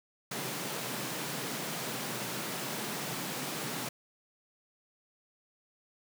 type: high-pass noise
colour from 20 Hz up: pink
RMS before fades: -37 dBFS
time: 0.31-3.89 s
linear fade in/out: 5 ms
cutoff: 120 Hz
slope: 96 dB/octave
effects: none